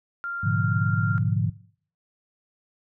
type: tone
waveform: sine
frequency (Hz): 1391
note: F6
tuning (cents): -7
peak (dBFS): -28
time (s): 0.24-1.18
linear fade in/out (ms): 0
type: chord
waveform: sine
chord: G# diminished seventh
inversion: none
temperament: equal with one note detuned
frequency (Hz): 105.64 / 123.47 / 146.83 / 174.61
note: G#2 / B2 / D3 / F3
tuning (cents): +30 / 0 / 0 / 0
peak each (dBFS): -24 / -28 / -27 / -28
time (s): 0.43-1.5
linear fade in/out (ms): 10
effects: noise-tail reverb RT60 0.5 s tail -17 dB re dry